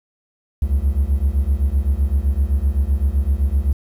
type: beating tone pair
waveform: triangle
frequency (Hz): 65.41 / 73.21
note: C2 / D2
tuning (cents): 0 / -5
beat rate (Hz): 7.8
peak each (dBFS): -16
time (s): 0.62-3.73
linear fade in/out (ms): 5
effects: 8-bit